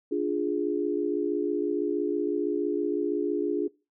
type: chord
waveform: sine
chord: D diminished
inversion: none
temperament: equal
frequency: 293.7 / 349.2 / 415.3 Hz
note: D4 / F4 / Ab4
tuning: 0 / 0 / 0 cents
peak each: -29 dBFS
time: 0.11-3.68 s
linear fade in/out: 10 ms
effects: noise-tail reverb RT60 0.3 s tail -23 dB re dry